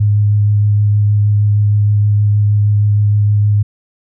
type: tone with vibrato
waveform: sine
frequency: 103.83 Hz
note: G#2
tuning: in tune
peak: -8 dBFS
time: 0-3.63 s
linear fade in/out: 10 ms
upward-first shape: sine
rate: 6.4 Hz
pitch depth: 11 cents each way
effects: none